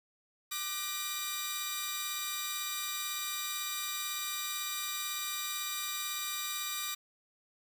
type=tone cluster; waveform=10% pulse; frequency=1193 / 1511 / 1908 / 3834 Hz; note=D6 / F#6 / A#6 / A#7; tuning=+27 / +36 / +40 / +48 cents; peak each=-30 / -38 / -35 / -31 dBFS; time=0.51-6.95 s; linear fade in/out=10 ms; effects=none